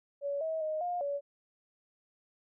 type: tone with pitch steps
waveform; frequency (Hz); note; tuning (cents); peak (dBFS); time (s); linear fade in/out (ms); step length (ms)
sine; 566 / 641 / 622 / 709 / 568; C#5 / E5 / D#5 / F5 / C#5; +36 / -49 / -1 / +26 / +42; -31; 0.21-1.21; 50; 200
effects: none